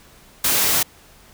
white noise, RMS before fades -18 dBFS, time 0.44-0.83 s, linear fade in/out 5 ms, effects pink hiss -49 dBFS RMS until 1.33 s

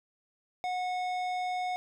sine tone with tanh clipping, 730 Hz, F#5, 24 cents flat, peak -32 dBFS, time 0.64-1.76 s, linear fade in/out 0 ms, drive 14 dB, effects none

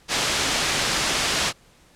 white low-pass noise, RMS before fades -23 dBFS, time 0.08-1.53 s, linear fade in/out 50 ms, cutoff 5700 Hz, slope 12 dB/octave, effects pink hiss -55 dBFS RMS until 1.95 s + low-pass 10000 Hz 12 dB/octave

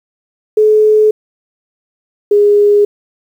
sine tone pair in turn, 428.7 / 411.8 Hz, A4 / G#4, -45 / -15 cents, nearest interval minor second, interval 70 cents, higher first, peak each -5 dBFS, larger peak neither, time 0.57-1.11 / 2.31-2.85 s, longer neither, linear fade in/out 5 ms, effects 7-bit

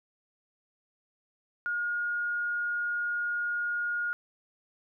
sine tone, 1430 Hz, F6, 41 cents sharp, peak -28 dBFS, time 1.66-4.13 s, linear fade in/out 0 ms, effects none

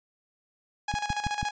sawtooth tone with tremolo, 830.6 Hz, G#5, in tune, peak -23 dBFS, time 0.88-1.51 s, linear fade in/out 5 ms, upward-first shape square, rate 14 Hz, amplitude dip 65%
click train, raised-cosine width 5 ms, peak -19 dBFS, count 4, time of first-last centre 0.94-1.429 s, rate 6.13 Hz
effects resampled to 16000 Hz

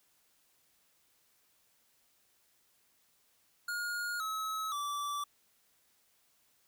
square tone with pitch steps, 1429 / 1287.9 / 1160.7 Hz, F6 / E6 / D6, +39 / -41 / -21 cents, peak -35 dBFS, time 3.68-5.24 s, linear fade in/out 5 ms, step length 520 ms, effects white hiss -71 dBFS RMS until 6.67 s

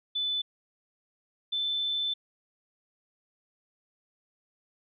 sine tone pair in turn, 3500 / 3526 Hz, A7 / A7, -10 / +3 cents, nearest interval unison, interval 13 cents, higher second, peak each -27 dBFS, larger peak neither, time 0.15-0.42 / 1.52-2.14 s, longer second, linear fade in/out 10 ms, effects none

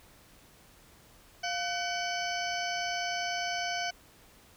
harmonic tone with a mistuned harmonic, 755 Hz, F#5, 35 cents sharp, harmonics 1 / 2 / 3 / 4 / 6 / 7 / 8, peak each -34 / -37 / -39 / -40 / -42 / -42 / -43 dBFS, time 1.43-3.91 s, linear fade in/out 10 ms, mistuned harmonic 1, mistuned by -130 cents, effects pink hiss -58 dBFS RMS until 4.56 s

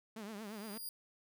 sawtooth tone with vibrato, 211.6 Hz, G#3, 33 cents sharp, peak -40 dBFS, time 0.16-0.78 s, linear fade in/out 5 ms, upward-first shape triangle, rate 8.6 Hz, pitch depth 140 cents each way
5% pulse tone with exponential growth, 4829 Hz, D8, 47 cents sharp, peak -33 dBFS, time 0.2-0.89 s, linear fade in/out 1 ms, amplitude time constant 150 ms
effects none

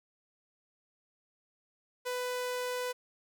sawtooth tone, 497.6 Hz, B4, 13 cents sharp, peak -29 dBFS, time 2.05-2.93 s, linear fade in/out 20 ms, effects none

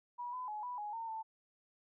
sine tone with pitch steps, 970 / 1007 / 846 / 985 / 835 / 911 / 887 Hz, B5 / B5 / G#5 / B5 / G#5 / A#5 / A5, -31 / +33 / +32 / -5 / +9 / -40 / +14 cents, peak -39 dBFS, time 0.18-1.23 s, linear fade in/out 20 ms, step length 150 ms, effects none

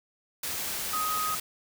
sine tone in noise, 1254 Hz, D#6, 13 cents sharp, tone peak -28 dBFS, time 0.93-1.35 s, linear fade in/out 5 ms, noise white, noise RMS -33 dBFS, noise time 0.43-1.4 s, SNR +2 dB, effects none

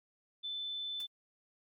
sine tone, 3520 Hz, A7, in tune, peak -37 dBFS, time 0.43-1.07 s, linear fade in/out 20 ms
white noise with exponential decay, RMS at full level -48 dBFS, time 1-1.08 s, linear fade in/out 1 ms, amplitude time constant 16 ms
effects none

